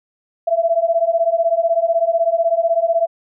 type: beating tone pair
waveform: sine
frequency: 659.3 / 675.3 Hz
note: E5 / E5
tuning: 0 / +42 cents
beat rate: 16 Hz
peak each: -17 / -16 dBFS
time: 0.47-3.07 s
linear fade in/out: 10 ms
effects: none